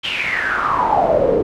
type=noise with band-pass filter sweep; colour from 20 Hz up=brown; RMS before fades=-17 dBFS; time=0.03-1.43 s; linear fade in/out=20 ms; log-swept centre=3100 to 400 Hz; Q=8.1; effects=none